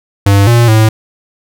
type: tone with pitch steps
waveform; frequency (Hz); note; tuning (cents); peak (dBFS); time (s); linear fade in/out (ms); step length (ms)
square; 99.7 / 118.4 / 109.8; G2 / A#2 / A2; +30 / +27 / -3; -5; 0.26-0.89; 5; 210
effects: none